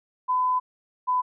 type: tone pair in turn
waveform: sine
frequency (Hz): 1008 / 1002.5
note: B5 / B5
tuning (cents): +35 / +26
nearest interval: unison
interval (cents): 9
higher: first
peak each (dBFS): -20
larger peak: neither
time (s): 0.28-0.6 / 1.07-1.22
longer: first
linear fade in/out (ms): 20
effects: none